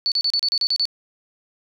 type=tone bursts; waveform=sine; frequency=4470 Hz; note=C#8; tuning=14 cents sharp; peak=-17 dBFS; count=9; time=0.06-0.854 s; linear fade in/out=0 ms; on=58 ms; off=34 ms; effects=none